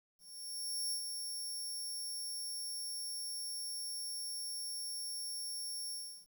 20% pulse tone with ADSR envelope, 5490 Hz, F8, 31 cents flat, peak -29 dBFS, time 0.18-6.27 s, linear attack 740 ms, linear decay 84 ms, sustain -5 dB, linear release 350 ms, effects 11-bit

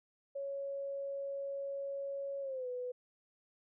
sine tone with pitch glide, 555 to 497.3 Hz, C#5 to B4, +2 to +12 cents, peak -37 dBFS, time 0.35-2.92 s, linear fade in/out 10 ms, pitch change -190 cents, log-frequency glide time 2.41-2.68 s, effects none

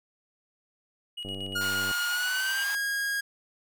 triangle tone with tremolo, 2900 Hz, F#7, 35 cents flat, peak -32 dBFS, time 1.17-2.64 s, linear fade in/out 10 ms, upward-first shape square, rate 8.5 Hz, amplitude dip 55%
click train, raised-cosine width 2 ms, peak -27 dBFS, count 65, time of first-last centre 1.25-1.912 s, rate 96.7 Hz
45% pulse tone with pitch glide, 1424 to 1635.7 Hz, F6 to G#6, +33 to -27 cents, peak -27 dBFS, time 1.55-3.21 s, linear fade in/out 10 ms, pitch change +240 cents, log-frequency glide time 2.09-2.72 s
pink high-pass noise, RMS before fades -39 dBFS, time 1.61-2.75 s, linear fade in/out 0 ms, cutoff 770 Hz, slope 48 dB/octave
effects none

